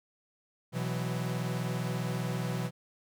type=chord; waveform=45% pulse; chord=B suspended fourth; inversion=none; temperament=equal with one note detuned; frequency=124.91 / 164.81 / 185 Hz; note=B2 / E3 / F#3; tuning=+20 / 0 / 0 cents; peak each=-34 / -35 / -38 dBFS; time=0.72-2.71 s; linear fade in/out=50 ms; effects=none